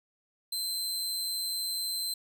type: tone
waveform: sawtooth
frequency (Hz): 4096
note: C8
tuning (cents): -38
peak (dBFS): -28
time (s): 0.52-2.14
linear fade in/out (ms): 5
effects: none